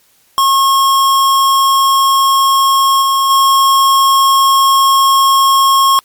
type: tone with level steps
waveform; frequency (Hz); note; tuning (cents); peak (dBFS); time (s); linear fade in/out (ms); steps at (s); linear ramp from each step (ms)
square; 1085; C#6; -37; -8 / -10 / -7; 0.38-5.99; 0; 3.01 / 3.29; 20
effects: white hiss -52 dBFS RMS until 6.04 s + MP3 96 kbps